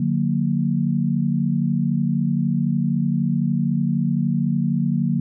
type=tone cluster; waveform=sine; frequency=147.8 / 181.1 / 231.7 Hz; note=D3 / F#3 / A#3; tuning=+11 / -37 / -10 cents; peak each=-22 dBFS; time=0-5.2 s; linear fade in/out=5 ms; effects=none